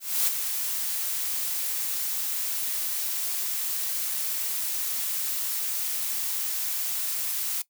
blue noise with ADSR envelope, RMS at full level -22 dBFS, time 0-7.62 s, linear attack 270 ms, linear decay 22 ms, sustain -7 dB, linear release 5 ms, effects noise-tail reverb RT60 0.1 s tail -19 dB re dry

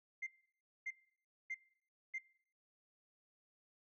sine tone bursts, 2093 Hz, C7, in tune, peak -38 dBFS, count 4, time 0.22-2.186 s, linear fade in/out 10 ms, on 49 ms, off 590 ms, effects noise-tail reverb RT60 0.6 s tail -20 dB re dry + tanh soft clip ceiling -36 dBFS

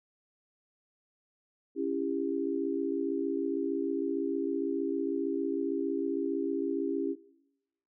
sine chord, C# diminished, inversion none, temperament just, 277.2 / 332.6 / 399.1 Hz, C#4 / E4 / G4, 0 / +16 / +31 cents, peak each -33 dBFS, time 1.75-7.16 s, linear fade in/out 50 ms, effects noise-tail reverb RT60 0.9 s tail -20 dB re dry

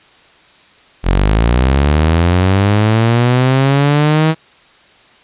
sawtooth linear sweep, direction up, 42.49 to 160.9 Hz, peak -5 dBFS, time 1.03-4.35 s, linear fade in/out 50 ms, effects white hiss -46 dBFS RMS until 5.23 s + resampled to 8000 Hz

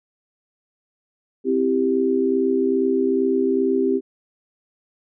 sine chord, C major, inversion none, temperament equal, 261.6 / 329.6 / 392 Hz, C4 / E4 / G4, 0 / 0 / 0 cents, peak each -21 / -25 / -19 dBFS, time 1.44-4.01 s, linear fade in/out 50 ms, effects none

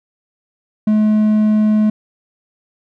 triangle tone, 213.8 Hz, A3, 49 cents flat, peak -8 dBFS, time 0.87-1.9 s, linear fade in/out 5 ms, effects none

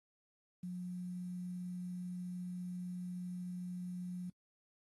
sine tone with quantisation, 179.5 Hz, F3, 48 cents sharp, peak -40 dBFS, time 0.63-4.3 s, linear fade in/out 5 ms, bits 11, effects AAC 32 kbps

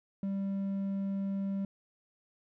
sine tone with hard clipping, 196 Hz, G3, in tune, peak -32 dBFS, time 0.23-1.65 s, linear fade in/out 2 ms, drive 3 dB, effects none

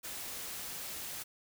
white noise, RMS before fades -42 dBFS, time 0.03-1.24 s, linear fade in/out 20 ms, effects none

